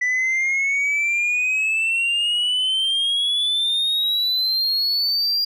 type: exponential sweep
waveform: sine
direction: up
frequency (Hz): 1975.5 to 4807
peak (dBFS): -15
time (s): 0.01-5.45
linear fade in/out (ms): 10
effects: tanh soft clip ceiling -17 dBFS